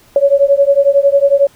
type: beating tone pair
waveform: sine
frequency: 554.4 / 565.4 Hz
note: C#5 / C#5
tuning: 0 / +34 cents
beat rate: 11 Hz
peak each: -10 dBFS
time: 0.16-1.47 s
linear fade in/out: 2 ms
effects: pink hiss -47 dBFS RMS until 1.55 s